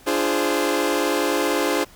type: chord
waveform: sawtooth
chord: D half-diminished seventh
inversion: none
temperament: equal with one note detuned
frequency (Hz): 293.7 / 342.8 / 415.3 / 523.3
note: D4 / F4 / Ab4 / C5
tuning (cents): 0 / -32 / 0 / 0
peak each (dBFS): -21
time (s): 0.06-1.85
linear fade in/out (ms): 20
effects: pink hiss -49 dBFS RMS until 1.95 s